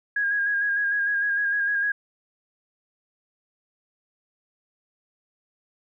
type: tone with vibrato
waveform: sine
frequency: 1638 Hz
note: G#6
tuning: 24 cents flat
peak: -21 dBFS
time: 0.16-1.92 s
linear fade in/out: 5 ms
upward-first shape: square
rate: 6.6 Hz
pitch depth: 26 cents each way
effects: none